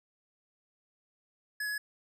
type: tone with pitch steps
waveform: square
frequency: 1697 / 1682 / 1694 Hz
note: G#6 / G#6 / G#6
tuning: +37 / +22 / +34 cents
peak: -33 dBFS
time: 1.6-1.78 s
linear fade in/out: 5 ms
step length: 60 ms
effects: none